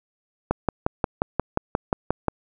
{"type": "click train", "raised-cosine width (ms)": 1, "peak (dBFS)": -6, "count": 11, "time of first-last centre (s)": [0.51, 2.283], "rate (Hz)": 5.64, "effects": []}